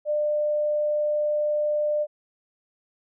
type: tone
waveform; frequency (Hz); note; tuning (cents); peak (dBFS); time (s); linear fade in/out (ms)
sine; 598; D5; +31; -21; 0.05-2.07; 50
effects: none